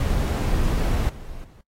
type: noise with level steps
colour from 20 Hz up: brown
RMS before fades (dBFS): -21 / -37 / -46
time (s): 0-1.61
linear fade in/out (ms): 2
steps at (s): 1.09 / 1.44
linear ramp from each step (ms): 2
effects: noise-tail reverb RT60 0.1 s tail -21 dB re dry + AAC 48 kbps